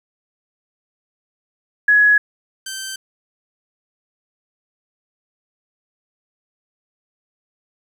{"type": "tone pair in turn", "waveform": ["sine", "10% pulse"], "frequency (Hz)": [1680, 1552.5], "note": ["G#6", "G6"], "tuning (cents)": [19, -17], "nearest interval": "minor second", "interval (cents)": 136, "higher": "first", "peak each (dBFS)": [-9, -18], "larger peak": "first", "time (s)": [[1.88, 2.18], [2.66, 2.96]], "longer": "neither", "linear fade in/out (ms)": 5, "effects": ["8-bit"]}